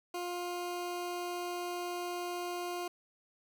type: tone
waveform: 20% pulse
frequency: 353 Hz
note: F4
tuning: 19 cents sharp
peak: -31 dBFS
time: 0.14-2.88 s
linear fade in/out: 5 ms
effects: none